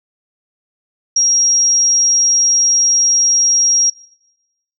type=tone; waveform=sine; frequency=5630 Hz; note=F8; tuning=13 cents sharp; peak=-9 dBFS; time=1.16-3.9 s; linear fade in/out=5 ms; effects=noise-tail reverb RT60 0.9 s tail -20 dB re dry